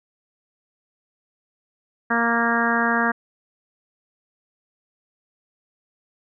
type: harmonic tone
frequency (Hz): 233.1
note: A#3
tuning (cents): 0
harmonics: 1 / 2 / 3 / 4 / 5 / 6 / 7 / 8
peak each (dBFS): -24 / -29 / -27 / -27 / -26 / -27 / -23 / -29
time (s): 2.1-3.12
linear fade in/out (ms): 10
effects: none